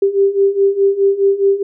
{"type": "beating tone pair", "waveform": "sine", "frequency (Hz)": [392, 396.8], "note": ["G4", "G4"], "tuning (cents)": [0, 21], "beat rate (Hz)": 4.8, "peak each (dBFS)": [-15, -12], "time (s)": [0.02, 1.63], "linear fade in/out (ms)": 5, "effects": []}